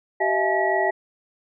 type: tone cluster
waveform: sine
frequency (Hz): 384.2 / 633 / 679 / 853 / 1926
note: G4 / D#5 / F5 / G#5 / B6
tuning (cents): -35 / +30 / -49 / +46 / -44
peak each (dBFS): -25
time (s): 0.2-0.91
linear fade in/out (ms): 10
effects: none